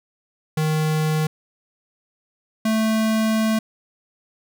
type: tone pair in turn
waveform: square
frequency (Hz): 155.56 / 220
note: D#3 / A3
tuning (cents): 0 / 0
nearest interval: tritone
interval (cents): 600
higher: second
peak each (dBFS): -19 / -18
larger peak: second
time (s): 0.57-1.27 / 2.65-3.59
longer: second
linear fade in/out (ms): 5
effects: none